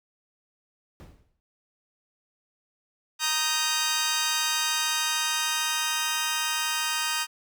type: noise with exponential decay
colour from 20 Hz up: brown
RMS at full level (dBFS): -40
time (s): 1-1.4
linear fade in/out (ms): 0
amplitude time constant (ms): 86
type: chord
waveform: 10% pulse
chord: Eb major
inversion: second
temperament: just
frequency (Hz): 933.4 / 1244.5 / 1555.6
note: Bb5 / Eb6 / G6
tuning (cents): +2 / 0 / -14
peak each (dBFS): -21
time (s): 3.19-7.27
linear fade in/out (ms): 50
effects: none